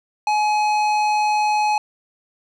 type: tone with tanh clipping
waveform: triangle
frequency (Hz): 845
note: G#5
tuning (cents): +30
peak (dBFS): -18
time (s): 0.27-1.78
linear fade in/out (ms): 2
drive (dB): 18
effects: none